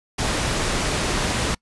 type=low-pass noise; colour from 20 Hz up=pink; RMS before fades=-23 dBFS; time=0.18-1.55 s; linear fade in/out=10 ms; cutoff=9200 Hz; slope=12 dB/octave; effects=noise-tail reverb RT60 0.1 s tail -26 dB re dry + resampled to 24000 Hz